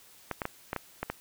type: clicks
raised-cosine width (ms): 0.5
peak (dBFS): -16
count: 7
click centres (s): 0.313 / 0.418 / 0.454 / 0.731 / 0.763 / 1.03 / 1.1
effects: white hiss -56 dBFS RMS until 1.2 s